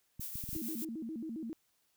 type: clicks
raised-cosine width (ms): 5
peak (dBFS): -32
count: 6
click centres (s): 0.196 / 0.356 / 0.439 / 0.49 / 0.531 / 0.563
type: noise with tremolo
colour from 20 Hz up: violet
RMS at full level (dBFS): -40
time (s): 0.2-0.85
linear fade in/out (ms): 10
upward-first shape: triangle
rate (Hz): 6.7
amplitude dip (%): 50
type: tone with vibrato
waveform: sine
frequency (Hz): 270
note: C#4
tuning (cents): -45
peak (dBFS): -38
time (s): 0.55-1.53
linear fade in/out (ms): 0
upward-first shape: square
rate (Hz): 7.4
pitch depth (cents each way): 290
effects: white hiss -75 dBFS RMS until 1.96 s